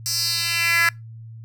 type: tone with high-pass filter sweep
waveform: 10% pulse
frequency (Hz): 337.3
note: E4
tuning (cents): +40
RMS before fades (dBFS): -21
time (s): 0.06-0.89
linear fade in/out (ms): 0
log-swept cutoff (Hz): 6100 to 1700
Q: 2.9
effects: noise-tail reverb RT60 0.2 s tail -25 dB re dry + added 113 Hz sine -36 dBFS peak until 1.44 s